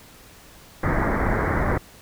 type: low-pass noise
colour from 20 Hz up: pink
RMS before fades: -22 dBFS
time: 0.83-1.78 s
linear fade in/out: 5 ms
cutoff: 2100 Hz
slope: 96 dB/octave
effects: pink hiss -48 dBFS RMS until 2.01 s